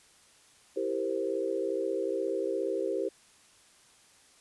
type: chord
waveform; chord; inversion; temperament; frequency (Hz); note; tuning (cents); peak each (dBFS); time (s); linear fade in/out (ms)
sine; C dominant seventh; first; equal; 329.6 / 392 / 466.2 / 523.3; E4 / G4 / Bb4 / C5; 0 / 0 / 0 / 0; -36 / -32 / -35 / -34; 0.76-3.09; 10
effects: white hiss -60 dBFS RMS until 4.4 s + resampled to 24000 Hz